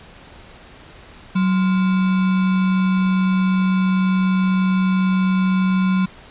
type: tone with sample-and-hold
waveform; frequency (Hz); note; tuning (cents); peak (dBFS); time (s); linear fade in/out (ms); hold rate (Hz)
sine; 187; F#3; +19; -14; 1.35-6.06; 10; 1225
effects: pink hiss -43 dBFS RMS until 6.3 s + resampled to 8000 Hz